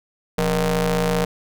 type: ring-modulated tone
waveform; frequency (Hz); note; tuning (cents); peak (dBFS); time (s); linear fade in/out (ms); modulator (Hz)
sawtooth; 148.2; D3; +16; -11; 0.38-1.25; 5; 324
effects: none